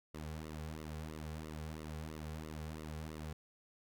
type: tone with flanger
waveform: sawtooth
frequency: 77.78 Hz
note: D#2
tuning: in tune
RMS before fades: -45 dBFS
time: 0.14-3.33 s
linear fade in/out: 5 ms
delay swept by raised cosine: 1.2 to 3.3 ms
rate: 3 Hz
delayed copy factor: -0.95
effects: none